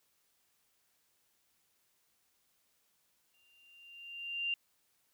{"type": "tone with exponential growth", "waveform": "sine", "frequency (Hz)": 2785, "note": "F7", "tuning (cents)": -5, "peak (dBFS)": -30, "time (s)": [3.34, 4.54], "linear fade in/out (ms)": 2, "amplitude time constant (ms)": 260, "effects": ["white hiss -75 dBFS RMS until 5.13 s"]}